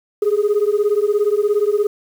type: beating tone pair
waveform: sine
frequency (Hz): 406.7 / 423.7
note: G#4 / G#4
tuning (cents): -36 / +35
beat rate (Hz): 17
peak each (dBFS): -15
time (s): 0.22-1.87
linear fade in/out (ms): 5
effects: tanh soft clip ceiling -10 dBFS + 7-bit